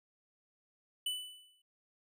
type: tone with exponential decay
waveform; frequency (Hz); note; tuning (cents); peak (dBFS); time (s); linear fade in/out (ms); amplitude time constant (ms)
square; 2987; F#7; +16; -32; 1.06-1.62; 5; 120
effects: none